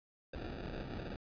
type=noise with sample-and-hold; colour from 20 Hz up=pink; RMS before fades=-43 dBFS; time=0.33-1.16 s; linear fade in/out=2 ms; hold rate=1050 Hz; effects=resampled to 11025 Hz